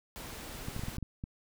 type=noise; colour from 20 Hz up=pink; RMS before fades=-44 dBFS; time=0.16-0.97 s; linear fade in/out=0 ms
type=clicks; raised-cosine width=5 ms; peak=-25 dBFS; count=8; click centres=0.685 / 0.764 / 0.794 / 0.836 / 0.884 / 0.984 / 1.027 / 1.239 s
effects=none